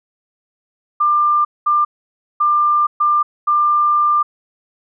sine tone bursts at uneven times, 1193 Hz, D6, 27 cents sharp, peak -11 dBFS, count 5, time 1-1.45 / 1.66-1.85 / 2.4-2.87 / 3-3.23 / 3.47-4.23 s, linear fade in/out 10 ms, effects none

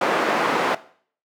white band-pass noise, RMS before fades -21 dBFS, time 0.01-0.75 s, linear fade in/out 5 ms, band 240 to 1200 Hz, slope 12 dB/octave, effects noise-tail reverb RT60 0.5 s tail -17 dB re dry + high-pass 150 Hz 12 dB/octave

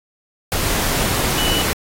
sine tone in noise, 2960 Hz, F#7, in tune, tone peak -21 dBFS, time 1.38-1.62 s, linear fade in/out 0 ms, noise pink, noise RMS -20 dBFS, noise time 0.52-1.73 s, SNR -4 dB, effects AAC 48 kbps

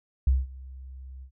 sine tone with ADSR envelope, 65.41 Hz, C2, in tune, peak -16 dBFS, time 0.27-1.31 s, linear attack 4 ms, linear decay 190 ms, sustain -23 dB, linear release 84 ms, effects none

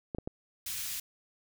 clicks, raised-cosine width 2 ms, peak -22 dBFS, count 3, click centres 0.148 / 0.185 / 0.275 s
white band-stop noise, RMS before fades -37 dBFS, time 0.66-1 s, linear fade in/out 5 ms, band 100 to 2000 Hz, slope 12 dB/octave
effects none

